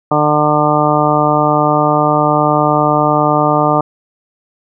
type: harmonic tone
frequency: 149.9 Hz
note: D3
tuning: 36 cents sharp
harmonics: 1 / 2 / 3 / 4 / 5 / 6 / 7 / 8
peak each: -18 / -17 / -20 / -16 / -16 / -18 / -21 / -16 dBFS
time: 0.11-3.81 s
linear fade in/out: 5 ms
effects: none